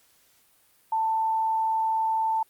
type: tone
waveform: sine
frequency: 888 Hz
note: A5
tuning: 16 cents sharp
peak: -22 dBFS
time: 0.92-2.43 s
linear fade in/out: 5 ms
effects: white hiss -62 dBFS RMS until 2.49 s + Opus 48 kbps